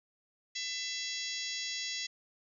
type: harmonic tone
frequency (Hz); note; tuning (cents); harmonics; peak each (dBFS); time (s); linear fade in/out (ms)
669; E5; +25; 3 / 4 / 5 / 6 / 7 / 8 / 9 / 10; -42 / -46 / -42 / -43 / -43 / -43 / -49 / -44; 0.55-2.07; 10
effects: none